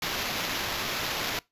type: noise with sample-and-hold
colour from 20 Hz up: blue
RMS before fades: -31 dBFS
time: 0.02-1.39 s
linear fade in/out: 2 ms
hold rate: 8820 Hz
effects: noise-tail reverb RT60 0.2 s tail -23 dB re dry + resampled to 32000 Hz